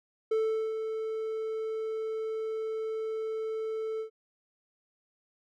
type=tone with ADSR envelope; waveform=triangle; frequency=440.8 Hz; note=A4; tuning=3 cents sharp; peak=-22 dBFS; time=0.31-4.1 s; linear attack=7 ms; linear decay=410 ms; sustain=-7 dB; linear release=100 ms; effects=none